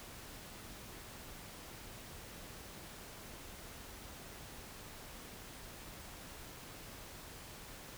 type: silence
effects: pink hiss -51 dBFS RMS until 7.97 s